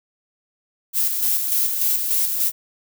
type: noise with tremolo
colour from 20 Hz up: violet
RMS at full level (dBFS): -19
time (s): 0.93-2.52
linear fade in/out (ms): 50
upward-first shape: square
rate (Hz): 3.4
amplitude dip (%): 40
effects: none